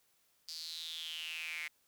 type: tone with high-pass filter sweep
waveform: square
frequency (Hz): 81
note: E2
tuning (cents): -30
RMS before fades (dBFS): -43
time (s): 0.48-1.68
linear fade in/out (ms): 5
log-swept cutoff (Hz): 4800 to 2100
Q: 7.7
effects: white hiss -73 dBFS RMS until 1.87 s